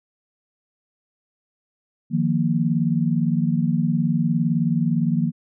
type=chord; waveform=sine; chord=Eb suspended second; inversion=none; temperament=just; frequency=155.56 / 175.01 / 233.3 Hz; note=Eb3 / F3 / Bb3; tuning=0 / +4 / +2 cents; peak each=-22 dBFS; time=2.1-5.32 s; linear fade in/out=50 ms; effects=none